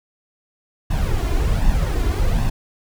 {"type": "noise with flanger", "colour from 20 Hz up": "brown", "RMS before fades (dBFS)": -18, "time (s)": [0.9, 2.5], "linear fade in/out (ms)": 10, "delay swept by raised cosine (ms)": [1.1, 2.9], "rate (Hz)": 1.3, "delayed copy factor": 0.6, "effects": []}